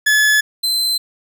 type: tone pair in turn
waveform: 40% pulse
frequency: 1714 / 4077 Hz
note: A6 / C8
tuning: -46 / -46 cents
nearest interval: octave + minor third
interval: 1500 cents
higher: second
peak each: -10 / -14 dBFS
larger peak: first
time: 0.06-0.41 / 0.63-0.98 s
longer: neither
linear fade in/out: 10 ms
effects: none